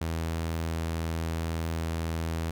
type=tone; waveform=sawtooth; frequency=81.9 Hz; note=E2; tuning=11 cents flat; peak=-25 dBFS; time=0.01-2.51 s; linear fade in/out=5 ms; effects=none